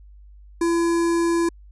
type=tone with notch filter; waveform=square; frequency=337.5 Hz; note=E4; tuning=41 cents sharp; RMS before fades=-20 dBFS; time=0.61-1.49 s; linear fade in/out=5 ms; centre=3100 Hz; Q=0.93; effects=added 50 Hz sine -43 dBFS peak until 1.71 s + resampled to 24000 Hz